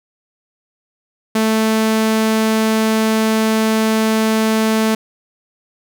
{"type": "tone", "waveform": "sawtooth", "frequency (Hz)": 220, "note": "A3", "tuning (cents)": 0, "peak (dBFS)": -9, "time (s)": [1.35, 4.95], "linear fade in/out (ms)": 5, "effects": []}